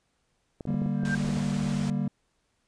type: clicks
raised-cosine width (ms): 2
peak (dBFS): -24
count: 10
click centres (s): 0.608 / 0.654 / 0.705 / 0.743 / 0.819 / 0.861 / 1.034 / 1.246 / 1.291 / 1.372
type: chord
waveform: triangle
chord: G minor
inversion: second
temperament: just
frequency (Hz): 147 / 196 / 235.2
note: D3 / G3 / Bb3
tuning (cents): +2 / 0 / +16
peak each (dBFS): -28 / -27 / -29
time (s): 0.67-2.08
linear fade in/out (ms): 5
type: tone with exponential growth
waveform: sine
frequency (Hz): 1575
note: G6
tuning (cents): +8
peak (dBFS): -24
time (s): 0.94-1.15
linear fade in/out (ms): 5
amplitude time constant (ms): 44
type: low-pass noise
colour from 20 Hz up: pink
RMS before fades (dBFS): -40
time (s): 1.05-1.9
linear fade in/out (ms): 0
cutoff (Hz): 9100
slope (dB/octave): 24
effects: pink hiss -73 dBFS RMS until 2.67 s + resampled to 22050 Hz